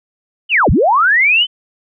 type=linear two-way sweep; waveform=sine; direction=down then up; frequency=3106 to 38.29 to 3106 Hz; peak=-8 dBFS; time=0.49-1.47 s; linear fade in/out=50 ms; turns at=0.7 s; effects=none